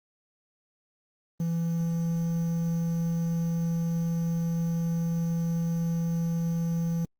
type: tone with quantisation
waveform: triangle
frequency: 167.2 Hz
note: E3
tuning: 25 cents sharp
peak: -23 dBFS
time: 1.4-7.05 s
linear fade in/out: 2 ms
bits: 8
effects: Opus 24 kbps